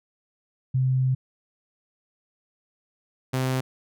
sine / sawtooth tone pair in turn, 130 / 130 Hz, C3 / C3, -11 / -11 cents, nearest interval unison, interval 0 cents, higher neither, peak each -19 dBFS, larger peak neither, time 0.74-1.15 / 3.33-3.61 s, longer first, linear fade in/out 10 ms, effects none

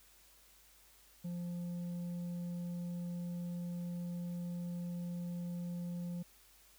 sine tone with tanh clipping, 174.61 Hz, F3, in tune, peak -39 dBFS, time 1.24-6.23 s, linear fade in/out 10 ms, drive 5 dB, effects added 50 Hz sine -70 dBFS peak until 6.78 s + white hiss -64 dBFS RMS until 6.78 s

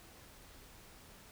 silence, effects pink hiss -57 dBFS RMS until 1.31 s

